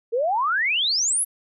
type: exponential sweep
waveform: sine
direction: up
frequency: 440 to 11570 Hz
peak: -19 dBFS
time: 0.12-1.25 s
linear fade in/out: 20 ms
effects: none